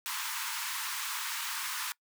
pink high-pass noise, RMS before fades -36 dBFS, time 0.06-1.92 s, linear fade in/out 0 ms, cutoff 900 Hz, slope 96 dB/octave, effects noise-tail reverb RT60 0.1 s tail -23 dB re dry

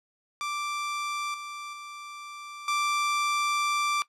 sawtooth tone with level steps, 1174.7 Hz, D6, in tune, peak -26 / -33 / -36 / -21 dBFS, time 0.41-4.02 s, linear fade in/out 0 ms, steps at 1.34 / 1.73 / 2.68 s, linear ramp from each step 2 ms, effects noise-tail reverb RT60 0.1 s tail -18 dB re dry + low-pass 8000 Hz 12 dB/octave

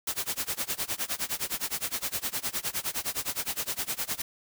white noise with tremolo, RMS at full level -29 dBFS, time 0.07-4.22 s, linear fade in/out 5 ms, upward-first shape sine, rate 9.7 Hz, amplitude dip 95%, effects none

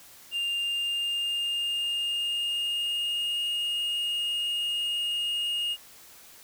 triangle tone with pitch glide, 2800 to 2851 Hz, F7 to F7, +4 to +35 cents, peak -25 dBFS, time 0.31-5.77 s, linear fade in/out 50 ms, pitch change +31 cents, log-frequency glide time 0.57-3.5 s, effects white hiss -51 dBFS RMS until 6.43 s

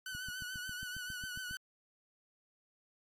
sawtooth tone with vibrato, 1493 Hz, F#6, 15 cents sharp, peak -37 dBFS, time 0.06-1.57 s, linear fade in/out 2 ms, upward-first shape triangle, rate 6.9 Hz, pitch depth 53 cents each way
click train, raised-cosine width 5 ms, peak -37 dBFS, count 11, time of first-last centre 0.15-1.511 s, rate 7.35 Hz
effects AAC 48 kbps

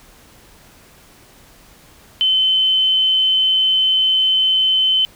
sine tone, 3061 Hz, G7, 42 cents flat, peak -12 dBFS, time 2.21-5.05 s, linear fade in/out 0 ms, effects pink hiss -47 dBFS RMS until 5.15 s

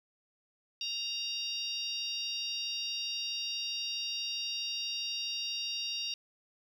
harmonic tone, 932.3 Hz, A#5, in tune, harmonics 3 / 4 / 5 / 6, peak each -38 / -39 / -40 / -41 dBFS, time 0.81-6.14 s, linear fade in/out 2 ms, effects 10-bit

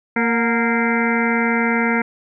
harmonic tone with a mistuned harmonic, 231.7 Hz, A#3, 10 cents flat, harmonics 1 / 2 / 3 / 4 / 6 / 7 / 8 / 9 / 10, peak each -19 / -24 / -29 / -25 / -25 / -27 / -30 / -23 / -30 dBFS, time 0.16-2.02 s, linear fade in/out 5 ms, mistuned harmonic 3, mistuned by +68 cents, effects none

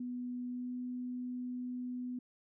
sine tone with pitch glide, 246.9 to 248.8 Hz, B3 to B3, 0 to +13 cents, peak -37 dBFS, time 0-2.19 s, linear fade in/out 5 ms, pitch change +13 cents, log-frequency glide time 0.48-0.72 s, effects none

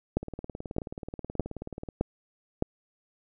two click trains, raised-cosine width 2 ms, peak -11 / -23 dBFS, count 5 / 32, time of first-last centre 0.17-2.624 / 0.23-1.888 s, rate 1.63 / 18.7 Hz, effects none

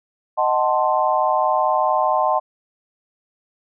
sine chord, D# diminished seventh, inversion none, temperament equal with one note detuned, 622.3 / 746.9 / 880 / 1046.5 Hz, D#5 / F#5 / A5 / C6, 0 / +16 / 0 / 0 cents, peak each -21 dBFS, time 0.37-2.4 s, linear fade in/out 20 ms, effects none

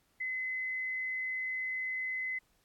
sine tone, 2036 Hz, C7, 48 cents flat, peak -33 dBFS, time 0.2-2.39 s, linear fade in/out 10 ms, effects pink hiss -72 dBFS RMS until 2.64 s + AAC 64 kbps

